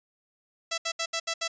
5% pulse tone bursts at uneven times, 663 Hz, E5, 10 cents sharp, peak -16 dBFS, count 6, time 0.71-0.78 / 0.85-0.92 / 0.99-1.06 / 1.13-1.2 / 1.27-1.34 / 1.41-1.48 s, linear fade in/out 10 ms, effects resampled to 16000 Hz

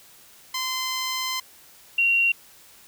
10% pulse / sine tone pair in turn, 1034 / 2752 Hz, C6 / F7, -21 / -26 cents, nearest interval octave + perfect fourth, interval 1695 cents, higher second, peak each -17 dBFS, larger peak neither, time 0.54-1.4 / 1.98-2.32 s, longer first, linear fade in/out 5 ms, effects white hiss -51 dBFS RMS until 2.87 s

